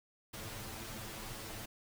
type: noise with comb filter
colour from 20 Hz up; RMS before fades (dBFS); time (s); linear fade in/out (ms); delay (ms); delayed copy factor
pink; -45; 0.33-1.66; 10; 9.1; +1
effects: none